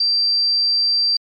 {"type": "tone", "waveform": "sine", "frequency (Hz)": 4699, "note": "D8", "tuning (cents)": 0, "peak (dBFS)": -14, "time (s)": [0, 1.17], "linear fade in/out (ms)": 5, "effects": ["MP3 48 kbps"]}